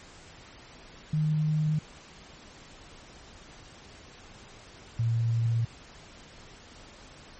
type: tone pair in turn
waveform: sine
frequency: 153.9 / 115.29 Hz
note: D#3 / A#2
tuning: -19 / -19 cents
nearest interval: perfect fourth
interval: 500 cents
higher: first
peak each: -23 dBFS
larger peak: neither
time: 1.13-1.79 / 4.99-5.65 s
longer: neither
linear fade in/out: 5 ms
effects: pink hiss -50 dBFS RMS until 7.39 s + MP3 32 kbps